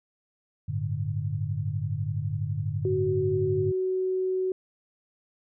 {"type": "chord", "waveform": "sine", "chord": "G suspended second", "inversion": "none", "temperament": "equal", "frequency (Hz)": [98, 110, 146.83], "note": ["G2", "A2", "D3"], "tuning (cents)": [0, 0, 0], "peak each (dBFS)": -31, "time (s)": [0.68, 3.72], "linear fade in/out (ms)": 10}
{"type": "tone", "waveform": "sine", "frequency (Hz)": 373.5, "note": "F#4", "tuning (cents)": 16, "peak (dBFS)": -24, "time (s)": [2.85, 4.52], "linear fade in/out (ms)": 2}
{"effects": []}